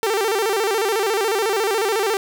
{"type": "tone with vibrato", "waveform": "sawtooth", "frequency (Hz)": 420, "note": "G#4", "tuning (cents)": 19, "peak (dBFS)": -14, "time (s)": [0.03, 2.17], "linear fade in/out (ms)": 0, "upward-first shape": "square", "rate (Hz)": 14, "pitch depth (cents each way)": 120, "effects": []}